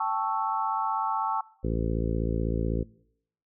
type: chord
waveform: sine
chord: A dominant seventh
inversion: third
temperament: equal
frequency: 784 / 880 / 1108.7 / 1318.5 Hz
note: G5 / A5 / C#6 / E6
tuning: 0 / 0 / 0 / 0 cents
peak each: -33 / -28 / -31 / -33 dBFS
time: 0-1.41 s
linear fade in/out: 5 ms
type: harmonic tone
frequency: 56 Hz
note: A1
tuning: 31 cents sharp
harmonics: 1 / 2 / 3 / 4 / 5 / 6 / 7 / 8 / 9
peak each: -29 / -32 / -34 / -35 / -36 / -37 / -37 / -38 / -39 dBFS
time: 1.63-2.84 s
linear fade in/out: 20 ms
effects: noise-tail reverb RT60 0.7 s tail -22 dB re dry